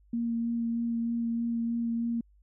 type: tone with vibrato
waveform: sine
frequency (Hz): 232.7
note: A#3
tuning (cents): -3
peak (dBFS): -27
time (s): 0.13-2.21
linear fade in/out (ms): 5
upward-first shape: sine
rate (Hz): 3.2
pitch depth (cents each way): 12
effects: added 50 Hz sine -58 dBFS peak until 2.42 s